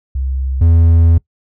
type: tone pair in turn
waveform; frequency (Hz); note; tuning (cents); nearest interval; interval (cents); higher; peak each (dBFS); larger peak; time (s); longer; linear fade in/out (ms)
sine / triangle; 66 / 83.15; C2 / E2; +16 / +16; major third; 400; second; -15 / -4; second; 0.15-0.61 / 0.61-1.18; second; 5
effects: noise-tail reverb RT60 0.1 s tail -22 dB re dry